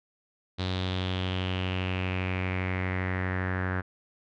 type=tone with low-pass filter sweep; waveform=sawtooth; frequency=92.5 Hz; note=F#2; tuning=in tune; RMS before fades=-30 dBFS; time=0.58-3.82 s; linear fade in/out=20 ms; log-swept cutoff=3900 to 1600 Hz; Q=5; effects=none

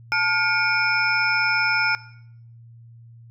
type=tone cluster; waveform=sine; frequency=879 / 1422 / 2223 / 2408 / 5260 Hz; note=A5 / F6 / C#7 / D7 / E8; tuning=-2 / +31 / +4 / +43 / -5 cents; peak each=-27 / -21 / -27 / -25 / -28 dBFS; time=0.12-1.95 s; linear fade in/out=0 ms; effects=noise-tail reverb RT60 0.7 s tail -19 dB re dry + added 116 Hz sine -43 dBFS peak until 3.3 s

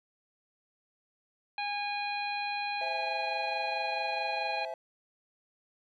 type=harmonic tone; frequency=820 Hz; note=G#5; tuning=22 cents flat; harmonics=1 / 2 / 3 / 4 / 5; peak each=-34 / -43 / -36 / -49 / -41 dBFS; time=1.58-4.65 s; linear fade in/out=2 ms
type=chord; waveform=triangle; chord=C augmented; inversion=none; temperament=equal with one note detuned; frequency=523.3 / 659.3 / 844.6 Hz; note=C5 / E5 / G#5; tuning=0 / 0 / +29 cents; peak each=-40 / -36 / -39 dBFS; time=2.81-4.74 s; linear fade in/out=2 ms
effects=none

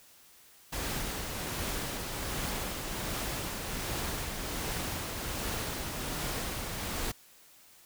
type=noise with tremolo; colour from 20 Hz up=pink; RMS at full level=-34 dBFS; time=0.72-7.12 s; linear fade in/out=10 ms; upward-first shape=triangle; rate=1.3 Hz; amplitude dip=35%; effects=white hiss -58 dBFS RMS until 7.85 s

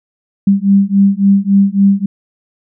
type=beating tone pair; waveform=sine; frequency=196 / 199.6 Hz; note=G3 / G3; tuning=0 / +32 cents; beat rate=3.6 Hz; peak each=-10 dBFS; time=0.47-2.06 s; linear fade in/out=5 ms; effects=none

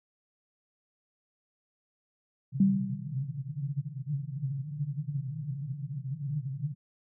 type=band-pass noise; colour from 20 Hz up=white; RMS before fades=-35 dBFS; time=2.52-6.75 s; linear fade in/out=20 ms; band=130 to 150 Hz; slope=96 dB/octave
type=tone with exponential decay; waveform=sine; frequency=195.1 Hz; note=G3; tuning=8 cents flat; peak=-17 dBFS; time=2.6-3.29 s; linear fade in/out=5 ms; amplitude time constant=150 ms
effects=none

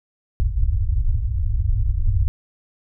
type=low-pass noise; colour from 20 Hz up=pink; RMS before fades=-19 dBFS; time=0.4-2.28 s; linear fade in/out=0 ms; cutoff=110 Hz; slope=96 dB/octave; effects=none

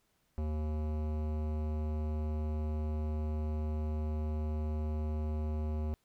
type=tone with hard clipping; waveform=sine; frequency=76.7 Hz; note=D#2; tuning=24 cents flat; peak=-34 dBFS; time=0.38-5.94 s; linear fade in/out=0 ms; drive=17 dB; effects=pink hiss -75 dBFS RMS until 6.04 s

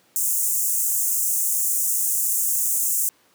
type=high-pass noise; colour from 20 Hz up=pink; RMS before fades=-22 dBFS; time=0.16-3.09 s; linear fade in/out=0 ms; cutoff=6800 Hz; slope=48 dB/octave; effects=pink hiss -59 dBFS RMS until 3.34 s + high-pass 200 Hz 12 dB/octave

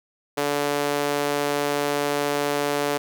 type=tone with high-pass filter; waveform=sawtooth; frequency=144.7 Hz; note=D3; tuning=25 cents flat; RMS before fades=-24 dBFS; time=0.37-2.98 s; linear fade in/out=10 ms; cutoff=440 Hz; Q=1.4; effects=none

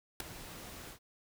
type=noise with ADSR envelope; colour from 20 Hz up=pink; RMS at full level=-30 dBFS; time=0.2-0.99 s; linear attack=4 ms; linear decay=4 ms; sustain=-18 dB; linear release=85 ms; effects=none

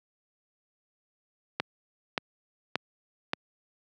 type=click train; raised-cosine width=0.3 ms; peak=-10 dBFS; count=4; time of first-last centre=1.6-3.334 s; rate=1.73 Hz; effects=high-pass 150 Hz 12 dB/octave

